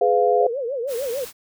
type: chord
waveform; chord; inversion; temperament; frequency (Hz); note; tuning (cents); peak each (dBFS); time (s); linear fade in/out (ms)
sine; F diminished; first; just; 419.1 / 502.9 / 698.5; Ab4 / Cb5 / F5; +16 / +31 / 0; -19 / -19 / -19; 0.01-0.47; 5
type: tone with vibrato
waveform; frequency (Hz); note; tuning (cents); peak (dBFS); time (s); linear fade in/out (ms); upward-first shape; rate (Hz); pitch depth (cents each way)
sine; 511; C5; -41; -23; 0.4-1.25; 10; triangle; 6.7; 240
type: noise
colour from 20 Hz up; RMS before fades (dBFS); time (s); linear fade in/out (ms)
white; -37; 0.87-1.33; 50
effects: none